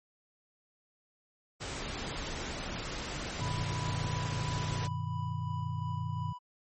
pink noise, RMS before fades -38 dBFS, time 1.6-4.88 s, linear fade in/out 20 ms
sine chord, G augmented, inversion none, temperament equal, 98 / 123.47 / 155.56 Hz, G2 / B2 / D#3, 0 / 0 / 0 cents, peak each -37 dBFS, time 3.39-6.33 s, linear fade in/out 10 ms
triangle tone with tremolo, 987.8 Hz, B5, in tune, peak -37 dBFS, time 3.4-6.39 s, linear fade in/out 20 ms, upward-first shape sine, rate 2.9 Hz, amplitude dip 40%
effects MP3 32 kbps

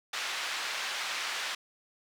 pink band-pass noise, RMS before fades -35 dBFS, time 0.13-1.55 s, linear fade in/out 5 ms, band 1300 to 4900 Hz, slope 12 dB/octave, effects none

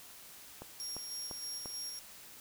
click train, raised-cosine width 1 ms, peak -30 dBFS, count 4, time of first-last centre 0.62-1.658 s, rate 2.89 Hz
30% pulse tone with tremolo, 5580 Hz, F8, 2 cents flat, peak -35 dBFS, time 0.8-1.99 s, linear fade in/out 0 ms, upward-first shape square, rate 3.2 Hz, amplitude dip 30%
effects white hiss -53 dBFS RMS until 2.4 s

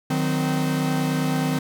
45% pulse chord, C diminished, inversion first, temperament equal with one note detuned, 155.56 / 185 / 258.5 Hz, Eb3 / Gb3 / C4, 0 / 0 / -21 cents, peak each -24 / -29 / -24 dBFS, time 0.1-1.59 s, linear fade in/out 5 ms, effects none

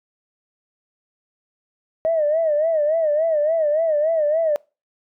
sine tone with vibrato, 624 Hz, D#5, 5 cents sharp, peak -15 dBFS, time 2.05-4.56 s, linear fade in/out 0 ms, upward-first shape sine, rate 3.5 Hz, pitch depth 110 cents each way, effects noise-tail reverb RT60 0.3 s tail -25 dB re dry + tanh soft clip ceiling -11 dBFS

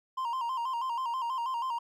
triangle tone with vibrato, 987.8 Hz, B5, in tune, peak -28 dBFS, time 0.17-1.79 s, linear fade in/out 10 ms, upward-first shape square, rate 6.2 Hz, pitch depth 93 cents each way, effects none

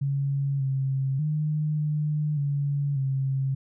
sine tone with pitch steps, 139.2 / 134.6 / 152.3 / 150.7 / 142.3 / 134.8 Hz, C#3 / C3 / D#3 / D3 / C#3 / C#3, +8 / +49 / -37 / +45 / +46 / -48 cents, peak -23 dBFS, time 0.01-3.55 s, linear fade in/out 10 ms, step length 590 ms, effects none

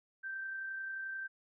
sine tone with amplitude modulation, 1563 Hz, G6, 6 cents flat, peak -37 dBFS, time 0.23-1.28 s, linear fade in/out 20 ms, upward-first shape sine, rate 31.4 Hz, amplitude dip 25%, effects none

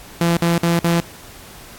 sawtooth tone bursts, 169.7 Hz, F3, 49 cents flat, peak -10 dBFS, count 4, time 0.21-1.003 s, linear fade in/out 2 ms, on 160 ms, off 51 ms, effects pink hiss -40 dBFS RMS until 1.78 s + AAC 64 kbps

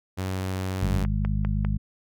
sawtooth tone, 94 Hz, F#2, 28 cents sharp, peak -23 dBFS, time 0.17-1.05 s, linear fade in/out 20 ms
harmonic tone, 51.3 Hz, G#1, 21 cents flat, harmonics 1 / 2 / 3 / 4, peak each -25 / -28 / -30 / -31 dBFS, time 0.81-1.78 s, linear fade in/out 20 ms
click train, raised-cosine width 0.5 ms, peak -19 dBFS, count 4, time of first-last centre 1.05-1.649 s, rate 5.01 Hz
effects none

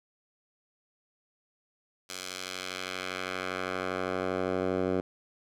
10% pulse tone with band-pass filter sweep, 92.5 Hz, F#2, in tune, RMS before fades -33 dBFS, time 2.09-5.01 s, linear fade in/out 10 ms, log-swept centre 6100 to 410 Hz, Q 0.78, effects none

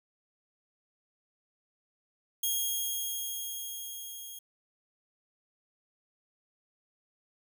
5% pulse tone with level ramp, 3261 Hz, G#7, 32 cents flat, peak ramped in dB -19 to -34 dBFS, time 2.43-4.39 s, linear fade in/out 5 ms, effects none

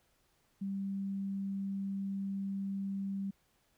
sine tone, 196 Hz, G3, in tune, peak -34 dBFS, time 0.61-3.31 s, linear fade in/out 10 ms, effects pink hiss -73 dBFS RMS until 3.77 s

